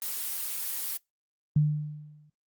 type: noise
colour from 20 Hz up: blue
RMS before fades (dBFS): -33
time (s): 0.02-0.97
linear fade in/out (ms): 0
type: tone with exponential decay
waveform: sine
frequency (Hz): 150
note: D3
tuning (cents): +37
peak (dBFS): -17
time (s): 1.56-2.3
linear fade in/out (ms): 5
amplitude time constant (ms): 160
effects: noise-tail reverb RT60 0.2 s tail -26 dB re dry + Opus 24 kbps